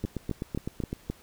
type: two click trains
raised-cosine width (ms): 3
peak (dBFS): -17 / -18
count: 5 / 8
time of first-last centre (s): 0.05-1.1 / 0.04-0.929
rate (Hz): 3.81 / 7.87
effects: pink hiss -56 dBFS RMS until 1.22 s